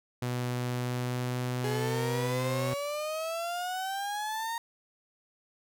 sawtooth tone with pitch glide, 123.47 to 126.65 Hz, B2 to B2, 0 to +44 cents, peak -26 dBFS, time 0.22-2.74 s, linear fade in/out 5 ms, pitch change +44 cents, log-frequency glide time 0.69-2.46 s
35% pulse exponential sweep, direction up, 415 to 932.3 Hz, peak -30 dBFS, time 1.64-4.58 s, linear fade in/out 2 ms
effects none

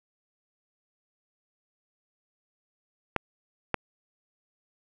clicks, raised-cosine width 0.5 ms, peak -9 dBFS, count 2, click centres 3.163 / 3.743 s, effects none

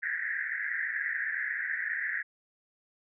pink band-pass noise, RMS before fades -33 dBFS, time 0.02-2.23 s, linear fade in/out 20 ms, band 1600 to 2000 Hz, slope 96 dB/octave, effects none

